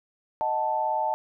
sine chord, D# diminished, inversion none, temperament equal, 622.3 / 740 / 880 Hz, D#5 / F#5 / A5, 0 / 0 / 0 cents, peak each -30 / -31 / -25 dBFS, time 0.41-1.14 s, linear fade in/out 0 ms, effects none

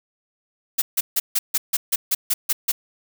blue noise bursts, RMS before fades -19 dBFS, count 11, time 0.78-2.72 s, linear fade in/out 10 ms, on 40 ms, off 150 ms, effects none

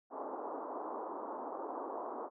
white band-pass noise, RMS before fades -42 dBFS, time 0.1-2.3 s, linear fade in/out 50 ms, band 260 to 1100 Hz, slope 48 dB/octave, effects none

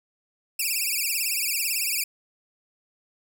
5% pulse tone with vibrato, 2489 Hz, D#7, in tune, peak -15 dBFS, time 0.59-2.04 s, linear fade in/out 5 ms, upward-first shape triangle, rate 18 Hz, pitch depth 190 cents each way, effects none

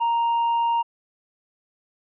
triangle tone, 932.3 Hz, A#5, in tune, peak -17 dBFS, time 0-0.83 s, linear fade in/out 20 ms, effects resampled to 8000 Hz

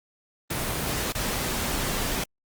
pink noise with dropouts, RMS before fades -28 dBFS, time 0.5-2.24 s, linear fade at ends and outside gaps 5 ms, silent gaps 1.124-1.149 s, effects Opus 24 kbps

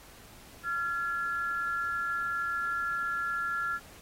sine tone pair together, 1378 / 1695.2 Hz, F6 / G#6, -24 / +35 cents, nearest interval major third, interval 359 cents, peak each -30 / -35 dBFS, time 0.63-3.8 s, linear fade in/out 50 ms, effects pink hiss -53 dBFS RMS until 4.01 s + AAC 48 kbps

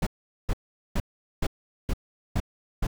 brown noise bursts, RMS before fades -24 dBFS, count 7, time 0.02-2.869 s, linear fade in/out 5 ms, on 47 ms, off 420 ms, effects none

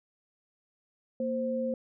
sine tone pair together, 233.1 / 523.3 Hz, A#3 / C5, 0 / 0 cents, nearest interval octave + major second, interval 1400 cents, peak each -32 / -30 dBFS, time 1.2-1.74 s, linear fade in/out 2 ms, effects none

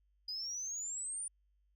sine exponential sweep, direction up, 4896 to 9397 Hz, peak -37 dBFS, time 0.28-1.28 s, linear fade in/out 5 ms, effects tanh soft clip ceiling -34 dBFS + added 50 Hz sine -70 dBFS peak until 1.75 s

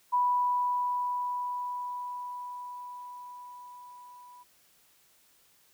sine tone with level ramp, 985 Hz, B5, 5 cents flat, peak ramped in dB -22 to -49 dBFS, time 0.12-4.44 s, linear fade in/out 20 ms, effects white hiss -64 dBFS RMS until 5.73 s

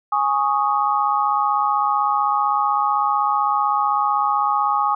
sine chord, Ab suspended fourth, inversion none, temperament equal, 830.6 / 1108.7 / 1244.5 Hz, Ab5 / Db6 / Eb6, 0 / 0 / 0 cents, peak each -20 / -21 / -21 dBFS, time 0.12-4.95 s, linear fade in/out 5 ms, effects none

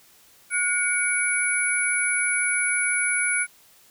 sine tone cluster, 1456 / 2253 / 10080 Hz, F#6 / C#7 / D#9, -28 / +28 / +21 cents, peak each -25 dBFS, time 0.5-3.47 s, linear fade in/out 50 ms, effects white hiss -55 dBFS RMS until 3.9 s

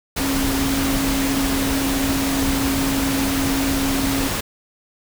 sine tone in noise, 272.2 Hz, C#4, 31 cents flat, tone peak -20 dBFS, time 0.2-4.28 s, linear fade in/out 10 ms, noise pink, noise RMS -23 dBFS, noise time 0.16-4.41 s, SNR 0 dB, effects none

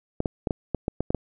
clicks, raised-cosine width 2 ms, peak -11 dBFS, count 9, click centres 0.204 / 0.258 / 0.472 / 0.508 / 0.747 / 0.881 / 1.006 / 1.105 / 1.147 s, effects none

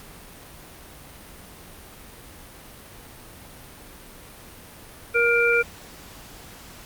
harmonic tone, 471.6 Hz, A#4, 20 cents sharp, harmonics 1 / 3 / 5, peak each -21 / -21 / -21 dBFS, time 5.14-5.63 s, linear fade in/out 20 ms, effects pink hiss -44 dBFS RMS until 6.85 s + Opus 48 kbps

